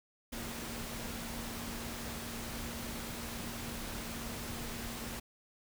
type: tone in noise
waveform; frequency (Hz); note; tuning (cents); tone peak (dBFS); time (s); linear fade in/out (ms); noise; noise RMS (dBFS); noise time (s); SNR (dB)
sine; 233.1; A#3; 0; -46; 0.32-5.2; 10; pink; -42; 0.32-5.2; -7
effects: none